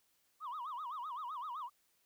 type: tone with vibrato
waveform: sine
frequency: 1097 Hz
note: C#6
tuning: 18 cents flat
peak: -38 dBFS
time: 0.4-1.7 s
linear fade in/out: 50 ms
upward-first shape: sine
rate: 7.8 Hz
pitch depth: 260 cents each way
effects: tanh soft clip ceiling -38 dBFS + white hiss -75 dBFS RMS until 2.05 s